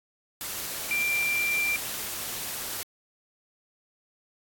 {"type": "tone in noise", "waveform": "sine", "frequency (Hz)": 2364, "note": "D7", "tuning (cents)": 11, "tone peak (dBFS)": -24, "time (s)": [0.91, 1.76], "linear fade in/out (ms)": 0, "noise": "white", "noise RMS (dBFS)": -34, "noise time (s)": [0.41, 2.83], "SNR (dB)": 7, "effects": ["AAC 64 kbps"]}